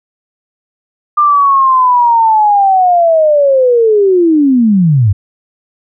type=linear sweep; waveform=sine; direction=down; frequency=1200 to 91.3 Hz; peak=-5 dBFS; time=1.17-5.13 s; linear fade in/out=10 ms; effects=none